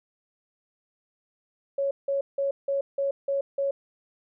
sine tone bursts, 554.4 Hz, C#5, in tune, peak -23 dBFS, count 7, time 1.78-3.71 s, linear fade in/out 5 ms, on 130 ms, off 170 ms, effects none

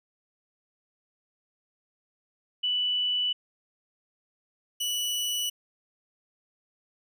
sine / sawtooth tone pair in turn, 2970 / 2953 Hz, F#7 / F#7, +6 / -4 cents, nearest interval unison, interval 10 cents, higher first, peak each -24 dBFS, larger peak neither, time 2.63-3.33 / 4.8-5.5 s, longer neither, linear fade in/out 10 ms, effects none

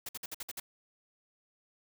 white noise bursts, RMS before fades -40 dBFS, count 7, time 0.06-0.6 s, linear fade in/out 5 ms, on 30 ms, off 55 ms, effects none

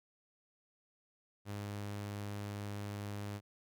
sawtooth tone, 102.3 Hz, G#2, 26 cents flat, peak -36 dBFS, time 1.45-3.41 s, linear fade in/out 50 ms, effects none

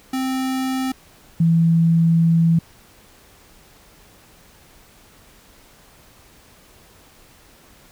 square / sine tone pair in turn, 261.6 / 165.7 Hz, C4 / E3, 0 / +9 cents, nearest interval minor sixth, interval 791 cents, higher first, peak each -21 / -12 dBFS, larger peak second, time 0.13-0.92 / 1.4-2.59 s, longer second, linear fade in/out 5 ms, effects pink hiss -50 dBFS RMS until 7.91 s

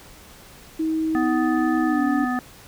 sine tone with pitch glide, 318.4 to 287 Hz, D#4 to D4, +40 to -40 cents, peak -20 dBFS, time 0.79-2.25 s, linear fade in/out 10 ms, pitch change -180 cents, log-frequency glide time 1.86-2.03 s
harmonic tone, 249.8 Hz, B3, 20 cents sharp, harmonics 1 / 3 / 5 / 7, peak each -23 / -28 / -30 / -31 dBFS, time 1.15-2.39 s, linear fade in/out 0 ms
effects pink hiss -46 dBFS RMS until 2.67 s

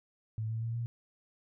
sine tone with pitch steps, 110 / 112.44 / 114.94 / 117.49 Hz, A2 / A2 / A#2 / A#2, 0 / +38 / -24 / +14 cents, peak -32 dBFS, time 0.38-0.86 s, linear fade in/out 0 ms, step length 120 ms, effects none

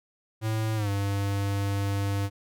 square tone with pitch glide, 110 to 99.71 Hz, A2 to G2, 0 to +30 cents, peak -26 dBFS, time 0.41-2.3 s, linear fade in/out 50 ms, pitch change -170 cents, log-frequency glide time 0.76-0.89 s, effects none

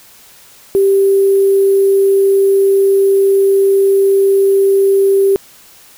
sine tone with sample-and-hold, 392 Hz, G4, in tune, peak -7 dBFS, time 0.75-5.36 s, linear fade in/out 0 ms, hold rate 11025 Hz, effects white hiss -42 dBFS RMS until 5.97 s

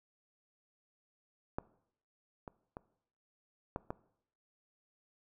clicks, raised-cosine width 1 ms, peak -21 / -30 / -29 / -22 / -23 dBFS, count 5, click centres 1.585 / 2.478 / 2.769 / 3.761 / 3.905 s, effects noise-tail reverb RT60 0.7 s tail -20 dB re dry

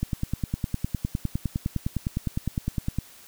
click train, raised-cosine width 5 ms, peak -13 dBFS, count 30, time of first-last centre 0.03-2.986 s, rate 9.81 Hz, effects white hiss -50 dBFS RMS until 3.27 s

